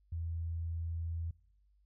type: tone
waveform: sine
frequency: 83.1 Hz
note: E2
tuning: 15 cents sharp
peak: -35 dBFS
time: 0.12-1.31 s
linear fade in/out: 5 ms
effects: noise-tail reverb RT60 0.8 s tail -24 dB re dry + added 50 Hz sine -66 dBFS peak until 1.85 s